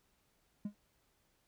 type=tone with exponential decay; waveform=triangle; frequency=206 Hz; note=G#3; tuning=14 cents flat; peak=-30 dBFS; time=0.65-0.75 s; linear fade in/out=5 ms; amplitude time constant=20 ms; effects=tanh soft clip ceiling -30 dBFS + pink hiss -75 dBFS RMS until 1.47 s